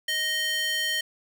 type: tone with high-pass filter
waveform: square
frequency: 622.3 Hz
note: D#5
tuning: in tune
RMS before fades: -27 dBFS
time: 0.08-1.01 s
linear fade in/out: 5 ms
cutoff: 2400 Hz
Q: 4.8
effects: none